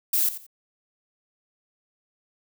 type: noise with echo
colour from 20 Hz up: violet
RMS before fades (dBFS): -22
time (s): 0.13-0.29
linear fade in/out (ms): 5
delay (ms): 88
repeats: 2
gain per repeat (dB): -13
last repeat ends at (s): 0.466
effects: none